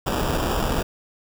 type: noise with sample-and-hold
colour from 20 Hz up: pink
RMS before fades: -23 dBFS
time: 0.06-0.83 s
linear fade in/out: 10 ms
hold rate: 2100 Hz
effects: none